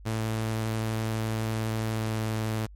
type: tone with pitch glide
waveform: sawtooth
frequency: 111 to 109.98 Hz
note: A2 to A2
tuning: +16 to 0 cents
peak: -23 dBFS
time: 0.05-2.67 s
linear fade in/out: 20 ms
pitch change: -16 cents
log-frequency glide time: 1.78-2.27 s
effects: added 50 Hz sine -44 dBFS peak until 2.75 s + MP3 64 kbps